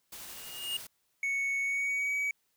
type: noise with tremolo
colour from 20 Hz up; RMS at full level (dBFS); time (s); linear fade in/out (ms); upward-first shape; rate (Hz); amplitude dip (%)
white; -44; 0.12-0.87; 5; triangle; 12; 25
type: tone with exponential growth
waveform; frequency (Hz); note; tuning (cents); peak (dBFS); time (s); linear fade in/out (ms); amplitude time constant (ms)
square; 2850; F7; +34; -30; 0.17-0.77; 5; 130
type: tone with pitch glide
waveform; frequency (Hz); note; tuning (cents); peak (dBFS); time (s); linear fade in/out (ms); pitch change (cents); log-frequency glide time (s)
triangle; 2217 to 2271; C#7 to C#7; 0 to +41; -27; 1.23-2.31; 2; +41; 1.61-2.15
effects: white hiss -75 dBFS RMS until 2.56 s